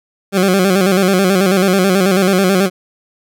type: tone with vibrato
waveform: 20% pulse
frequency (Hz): 189.6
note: F#3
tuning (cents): +43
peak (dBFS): -5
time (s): 0.32-2.7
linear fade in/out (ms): 50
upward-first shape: square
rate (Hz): 9.2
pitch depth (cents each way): 70
effects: none